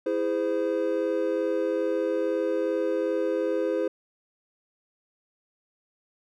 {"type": "chord", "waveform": "triangle", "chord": "E augmented", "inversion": "none", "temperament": "just", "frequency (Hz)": [329.6, 412, 515], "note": ["E4", "G#4", "B#4"], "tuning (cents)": [0, -14, -28], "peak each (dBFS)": [-27, -27, -25], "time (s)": [0.06, 3.88], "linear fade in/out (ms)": 5, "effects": []}